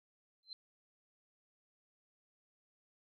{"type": "tone with exponential growth", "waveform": "sine", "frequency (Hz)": 4100, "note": "C8", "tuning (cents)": -36, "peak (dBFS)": -40, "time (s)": [0.43, 0.53], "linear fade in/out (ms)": 1, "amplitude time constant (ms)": 21, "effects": []}